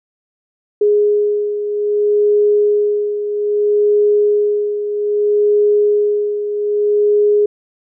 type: beating tone pair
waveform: sine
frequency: 415.3 / 415.92 Hz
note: G#4 / G#4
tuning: 0 / +3 cents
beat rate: 0.62 Hz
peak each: -12 / -19 dBFS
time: 0.81-7.46 s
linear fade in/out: 5 ms
effects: none